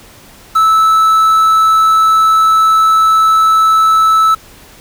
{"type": "tone with quantisation", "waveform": "triangle", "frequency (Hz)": 1309, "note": "E6", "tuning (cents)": -13, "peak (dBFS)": -4, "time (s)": [0.55, 4.35], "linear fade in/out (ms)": 10, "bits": 5, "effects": ["pink hiss -39 dBFS RMS until 4.8 s"]}